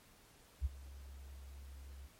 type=tone with ADSR envelope; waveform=sine; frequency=67.8 Hz; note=C#2; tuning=38 cents flat; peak=-29 dBFS; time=0.61-2.09 s; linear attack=42 ms; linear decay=26 ms; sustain=-20 dB; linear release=32 ms; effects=pink hiss -64 dBFS RMS until 2.19 s + MP3 64 kbps